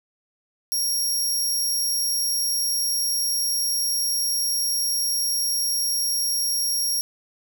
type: tone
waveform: 20% pulse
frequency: 5590 Hz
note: F8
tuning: 1 cent sharp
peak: -16 dBFS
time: 0.72-7.01 s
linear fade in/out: 0 ms
effects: 9-bit